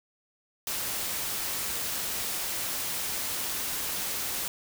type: noise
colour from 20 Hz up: white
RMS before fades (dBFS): -32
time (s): 0.67-4.48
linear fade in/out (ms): 2
effects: none